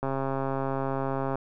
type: click train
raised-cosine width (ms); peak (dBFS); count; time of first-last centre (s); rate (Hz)
1; -16; 180; 0.03-1.356; 135
effects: none